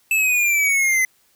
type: exponential sweep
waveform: square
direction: down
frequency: 2637 to 2031 Hz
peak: -16 dBFS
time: 0.11-1.05 s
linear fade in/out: 2 ms
effects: white hiss -60 dBFS RMS until 1.35 s